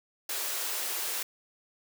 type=high-pass noise; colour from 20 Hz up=white; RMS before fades=-33 dBFS; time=0.29-1.23 s; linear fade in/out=5 ms; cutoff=330 Hz; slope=48 dB/octave; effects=none